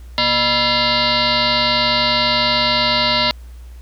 sine tone with frequency modulation, 2459 Hz, D#7, 21 cents flat, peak -13 dBFS, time 0.18-3.31 s, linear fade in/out 0 ms, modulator 370 Hz, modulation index 5.6, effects added 60 Hz sine -33 dBFS peak until 3.81 s + pink hiss -52 dBFS RMS until 3.81 s

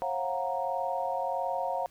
sine chord, Gb major seventh, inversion second, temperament equal with one note detuned, 540.8 / 698.5 / 740 / 932.3 Hz, Db5 / F5 / Gb5 / Bb5, -43 / 0 / 0 / 0 cents, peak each -34 dBFS, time 0.02-1.86 s, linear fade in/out 0 ms, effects pink hiss -61 dBFS RMS until 1.9 s

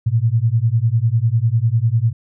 sine beating tone pair, 110 / 120 Hz, A2 / B2, 0 / -49 cents, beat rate 10 Hz, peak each -16 / -16 dBFS, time 0.06-2.13 s, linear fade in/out 10 ms, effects none

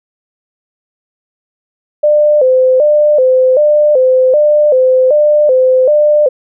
sine tone with vibrato, 554.4 Hz, C#5, in tune, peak -5 dBFS, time 2.03-6.29 s, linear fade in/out 10 ms, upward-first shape square, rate 1.3 Hz, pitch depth 130 cents each way, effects none

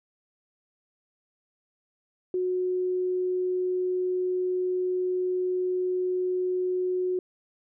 sine tone, 365.8 Hz, F#4, 20 cents flat, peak -24 dBFS, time 2.34-7.19 s, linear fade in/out 2 ms, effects none

